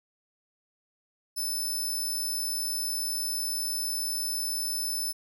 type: tone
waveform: 15% pulse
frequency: 5274 Hz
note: E8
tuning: in tune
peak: -23 dBFS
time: 1.36-5.13 s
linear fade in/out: 20 ms
effects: none